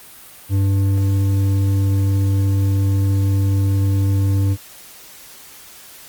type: tone with hard clipping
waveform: sine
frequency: 97.9 Hz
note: G2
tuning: 2 cents flat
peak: -15 dBFS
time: 0.49-4.57 s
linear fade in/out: 50 ms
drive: 7 dB
effects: white hiss -41 dBFS RMS until 6.08 s + Opus 32 kbps